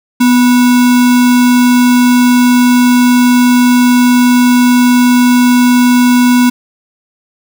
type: tone with sample-and-hold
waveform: sine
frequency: 246.9 Hz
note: B3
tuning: in tune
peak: -4 dBFS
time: 0.2-6.5 s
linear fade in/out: 10 ms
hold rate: 1225 Hz
effects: none